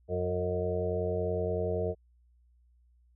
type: harmonic tone with a mistuned harmonic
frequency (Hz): 90.6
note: F#2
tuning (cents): -36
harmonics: 1 / 2 / 4 / 5 / 6 / 7 / 8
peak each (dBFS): -34 / -39 / -38 / -32 / -43 / -35 / -46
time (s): 0.08-1.95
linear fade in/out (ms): 50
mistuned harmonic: 7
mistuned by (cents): -20
effects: added 60 Hz sine -61 dBFS peak until 3.15 s